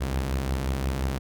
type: beating tone pair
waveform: sawtooth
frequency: 65.9 / 71.6 Hz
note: C2 / D2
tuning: +13 / -43 cents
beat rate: 5.7 Hz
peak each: -22 / -29 dBFS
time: 0-1.19 s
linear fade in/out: 20 ms
effects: none